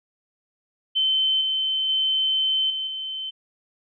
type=tone with level steps; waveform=sine; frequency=3077 Hz; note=G7; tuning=33 cents flat; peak=-18 / -21 / -19 / -25 / -28 dBFS; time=0.95-3.31 s; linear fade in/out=20 ms; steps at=1.41 / 1.89 / 2.7 / 2.87 s; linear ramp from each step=2 ms; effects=none